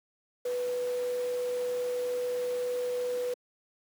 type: tone in noise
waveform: sine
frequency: 493.9 Hz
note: B4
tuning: in tune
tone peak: -28 dBFS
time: 0.45-3.34 s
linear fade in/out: 5 ms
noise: pink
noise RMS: -45 dBFS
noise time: 0.45-3.34 s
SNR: +14 dB
effects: high-pass 300 Hz 12 dB/octave